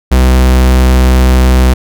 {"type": "tone", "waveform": "45% pulse", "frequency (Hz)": 63.7, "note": "C2", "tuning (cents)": -46, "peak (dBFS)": -4, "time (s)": [0.11, 1.74], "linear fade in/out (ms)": 10, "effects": []}